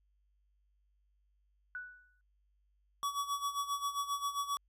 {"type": "tone with exponential decay", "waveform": "sine", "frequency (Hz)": 1480, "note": "F#6", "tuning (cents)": 0, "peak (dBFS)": -37, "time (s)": [1.75, 2.21], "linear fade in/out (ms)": 1, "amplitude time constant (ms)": 99}
{"type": "tone with tremolo", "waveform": "square", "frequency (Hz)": 1135, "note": "C#6", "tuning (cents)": 41, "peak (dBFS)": -32, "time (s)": [3.03, 4.57], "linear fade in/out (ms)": 0, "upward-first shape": "sine", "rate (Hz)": 7.5, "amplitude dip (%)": 75}
{"effects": ["added 50 Hz sine -70 dBFS peak until 4.68 s", "resampled to 32000 Hz"]}